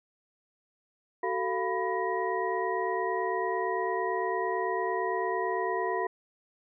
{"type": "tone cluster", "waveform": "sine", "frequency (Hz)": [378.7, 447.6, 695, 991, 1888], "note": ["F#4", "A4", "F5", "B5", "A#6"], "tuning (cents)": [40, 30, -9, 6, 22], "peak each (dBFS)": [-32, -34, -35, -32, -37], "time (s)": [1.23, 6.07], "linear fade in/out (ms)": 5, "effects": []}